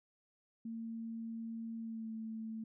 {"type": "tone with pitch glide", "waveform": "sine", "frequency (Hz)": [227.2, 222.1], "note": ["A#3", "A3"], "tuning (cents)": [-44, 16], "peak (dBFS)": -40, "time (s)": [0.65, 2.64], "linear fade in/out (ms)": 5, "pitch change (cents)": -40, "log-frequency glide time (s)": [1.79, 2.11], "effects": []}